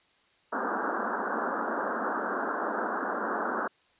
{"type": "band-pass noise", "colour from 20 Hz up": "white", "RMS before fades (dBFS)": -31, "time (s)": [0.52, 3.68], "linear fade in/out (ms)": 10, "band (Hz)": [200, 1600], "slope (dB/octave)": 96, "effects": ["white hiss -65 dBFS RMS until 3.99 s", "resampled to 8000 Hz"]}